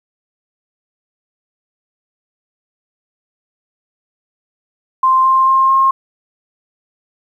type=tone with pitch steps; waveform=sine; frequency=1046.5 / 1054.4 / 1062.3 / 1070.3 Hz; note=C6 / C6 / C6 / C6; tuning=0 / +13 / +26 / +39 cents; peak=-8 dBFS; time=5.03-5.91 s; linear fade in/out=5 ms; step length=220 ms; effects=8-bit